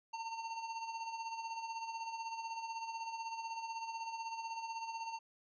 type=tone with tremolo; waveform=square; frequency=909 Hz; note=A#5; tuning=44 cents flat; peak=-39 dBFS; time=0.13-5.19 s; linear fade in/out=10 ms; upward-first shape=sine; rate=16 Hz; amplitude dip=55%; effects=resampled to 16000 Hz